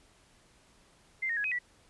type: tone with pitch steps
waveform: sine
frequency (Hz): 2086 / 1853 / 1669 / 2525 / 1952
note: C7 / A#6 / G#6 / D#7 / B6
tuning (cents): -6 / -11 / +8 / +25 / -21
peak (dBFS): -29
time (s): 1.22-1.59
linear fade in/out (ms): 10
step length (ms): 74
effects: pink hiss -63 dBFS RMS until 1.89 s + resampled to 24000 Hz